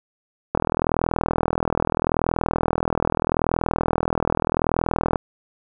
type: click train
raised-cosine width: 1 ms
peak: -5 dBFS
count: 189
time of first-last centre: 0.55-5.158 s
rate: 40.8 Hz
effects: none